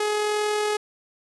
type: tone with amplitude modulation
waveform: sawtooth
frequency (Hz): 420.9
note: G#4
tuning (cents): +23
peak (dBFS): -17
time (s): 0-0.77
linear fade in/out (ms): 5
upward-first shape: sine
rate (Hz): 41.5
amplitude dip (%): 25
effects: resampled to 24000 Hz